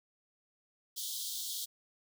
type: high-pass noise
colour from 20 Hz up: pink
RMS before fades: -39 dBFS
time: 0.96-1.66 s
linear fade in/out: 20 ms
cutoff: 3200 Hz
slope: 96 dB/octave
effects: none